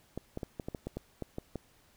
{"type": "clicks", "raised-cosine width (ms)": 2, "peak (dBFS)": -23, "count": 11, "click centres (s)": [0.176, 0.374, 0.432, 0.598, 0.685, 0.748, 0.87, 0.97, 1.223, 1.384, 1.557], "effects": ["pink hiss -65 dBFS RMS until 1.96 s"]}